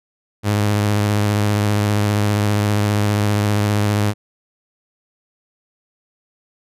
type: tone with vibrato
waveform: sawtooth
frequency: 103.83 Hz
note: G#2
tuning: in tune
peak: -11 dBFS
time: 0.43-4.14 s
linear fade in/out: 50 ms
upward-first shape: sine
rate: 15 Hz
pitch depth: 28 cents each way
effects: resampled to 32000 Hz